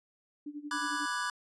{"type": "tone with tremolo", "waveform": "sine", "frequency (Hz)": 293.7, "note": "D4", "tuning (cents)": 0, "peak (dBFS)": -36, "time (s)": [0.46, 1.06], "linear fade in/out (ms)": 5, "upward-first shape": "sine", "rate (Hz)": 11, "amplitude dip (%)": 85}
{"type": "chord", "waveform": "square", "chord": "G# half-diminished seventh", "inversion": "first", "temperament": "equal", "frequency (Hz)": [987.8, 1174.7, 1480, 1661.2], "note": ["B5", "D6", "F#6", "G#6"], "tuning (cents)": [0, 0, 0, 0], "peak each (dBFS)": -38, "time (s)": [0.71, 1.3], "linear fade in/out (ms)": 2}
{"effects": ["resampled to 24000 Hz"]}